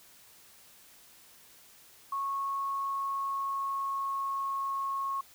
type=tone with pitch glide; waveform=sine; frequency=1100 to 1093 Hz; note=C#6 to C#6; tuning=-14 to -25 cents; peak=-30 dBFS; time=2.12-5.21 s; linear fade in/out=5 ms; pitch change=-11 cents; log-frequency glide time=2.47-4.82 s; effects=white hiss -57 dBFS RMS until 5.34 s